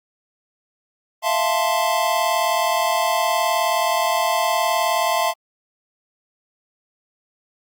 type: chord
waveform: square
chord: F major seventh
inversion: third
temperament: equal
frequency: 659.3 / 698.5 / 880 / 1046.5 Hz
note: E5 / F5 / A5 / C6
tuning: 0 / 0 / 0 / 0 cents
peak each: -24 dBFS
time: 1.22-5.34 s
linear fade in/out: 50 ms
effects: Opus 48 kbps